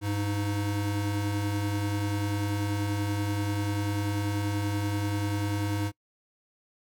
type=tone pair together; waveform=square; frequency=100.83 / 312.8 Hz; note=G2 / D#4; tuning=+49 / +9 cents; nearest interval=octave + minor sixth; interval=1960 cents; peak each=-29 / -33 dBFS; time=0.01-5.92 s; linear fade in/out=50 ms; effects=noise-tail reverb RT60 0.1 s tail -23 dB re dry